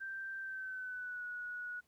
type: tone with pitch glide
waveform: sine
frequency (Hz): 1568 to 1463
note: G6 to F#6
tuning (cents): 0 to -20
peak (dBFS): -40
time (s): 0-1.81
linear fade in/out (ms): 20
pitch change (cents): -120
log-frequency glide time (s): 0.39-1.25
effects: pink hiss -75 dBFS RMS until 1.87 s